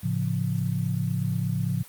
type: chord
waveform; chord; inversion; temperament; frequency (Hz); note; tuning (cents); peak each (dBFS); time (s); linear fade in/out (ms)
sine; A augmented; none; equal; 110 / 138.59 / 174.61; A2 / C#3 / E#3; 0 / 0 / 0; -28; 0.03-1.83; 10
effects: white hiss -48 dBFS RMS until 1.88 s + Opus 32 kbps